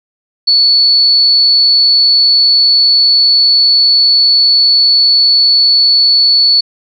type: tone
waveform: sine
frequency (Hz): 4435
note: C#8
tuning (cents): 0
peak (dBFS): -5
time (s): 0.47-6.61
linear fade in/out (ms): 10
effects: none